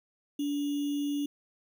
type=tone with sample-and-hold; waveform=sine; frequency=287.9 Hz; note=D4; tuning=34 cents flat; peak=-28 dBFS; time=0.39-1.26 s; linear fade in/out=5 ms; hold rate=3150 Hz; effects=none